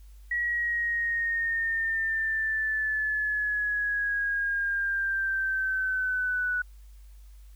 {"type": "linear sweep", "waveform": "sine", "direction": "down", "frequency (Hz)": [1921, 1474], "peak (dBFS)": -25, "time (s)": [0.31, 6.62], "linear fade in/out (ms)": 5, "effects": ["added 50 Hz sine -46 dBFS peak until 7.55 s", "white hiss -65 dBFS RMS until 7.55 s"]}